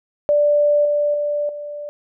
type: tone with level steps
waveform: sine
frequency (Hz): 587.3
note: D5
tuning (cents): 0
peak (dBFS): -12 / -15 / -18 / -27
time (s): 0.29-1.89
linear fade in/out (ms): 0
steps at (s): 0.85 / 1.14 / 1.49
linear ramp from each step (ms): 2
effects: none